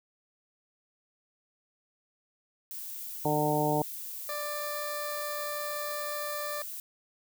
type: noise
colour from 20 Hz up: violet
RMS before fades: -40 dBFS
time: 2.71-6.8 s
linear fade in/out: 0 ms
type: harmonic tone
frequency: 150 Hz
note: D3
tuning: 37 cents sharp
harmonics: 1 / 2 / 3 / 4 / 5 / 6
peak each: -32 / -32 / -32 / -32 / -32 / -32 dBFS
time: 3.25-3.82 s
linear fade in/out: 2 ms
type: tone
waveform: 20% pulse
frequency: 591 Hz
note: D5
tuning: 11 cents sharp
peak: -29 dBFS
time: 4.29-6.62 s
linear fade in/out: 2 ms
effects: none